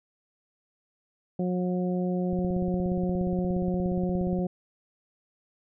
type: harmonic tone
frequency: 180.7 Hz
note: F#3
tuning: 41 cents flat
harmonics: 1 / 2 / 3 / 4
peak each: -26 / -32 / -35 / -40 dBFS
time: 1.39-4.47 s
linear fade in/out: 5 ms
type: click train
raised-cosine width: 5 ms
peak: -23 dBFS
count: 36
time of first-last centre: 2.33-4.389 s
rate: 17 Hz
effects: none